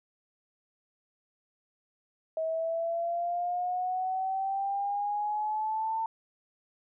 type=exponential sweep; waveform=sine; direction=up; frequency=639 to 900 Hz; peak=-28 dBFS; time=2.37-6.06 s; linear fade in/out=2 ms; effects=none